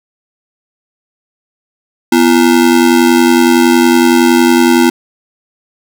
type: ring-modulated tone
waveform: square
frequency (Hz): 293.7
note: D4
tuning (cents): 0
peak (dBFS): -3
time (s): 2.12-4.9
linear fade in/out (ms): 5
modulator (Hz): 45.4
effects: none